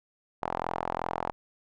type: tone with band-pass filter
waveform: sawtooth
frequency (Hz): 42.74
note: F1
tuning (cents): -37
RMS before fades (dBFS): -33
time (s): 0.42-1.32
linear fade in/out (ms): 0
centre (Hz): 860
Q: 2.8
effects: none